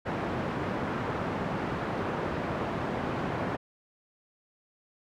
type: band-pass noise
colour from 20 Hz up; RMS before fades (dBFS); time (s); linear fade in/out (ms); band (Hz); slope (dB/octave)
pink; -32; 0.05-3.57; 20; 120 to 1400; 12
effects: none